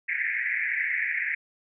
pink band-pass noise, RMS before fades -28 dBFS, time 0.08-1.35 s, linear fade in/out 10 ms, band 1700 to 2300 Hz, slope 96 dB/octave, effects none

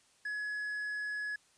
triangle tone, 1690 Hz, G#6, 30 cents sharp, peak -33 dBFS, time 0.25-1.36 s, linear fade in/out 5 ms, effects white hiss -67 dBFS RMS until 1.57 s + resampled to 22050 Hz

